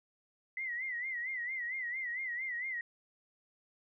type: tone with vibrato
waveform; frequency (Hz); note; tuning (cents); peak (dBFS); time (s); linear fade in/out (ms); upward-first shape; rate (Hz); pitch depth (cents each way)
sine; 2000; B6; +21; -35; 0.57-2.81; 2; sine; 4.4; 110
effects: none